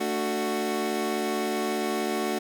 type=chord; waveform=25% pulse; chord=D major; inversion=second; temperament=equal with one note detuned; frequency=222.7 / 293.7 / 370 Hz; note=A3 / D4 / F#4; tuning=+21 / 0 / 0 cents; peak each=-27 / -29 / -25 dBFS; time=0-2.39 s; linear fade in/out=10 ms; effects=none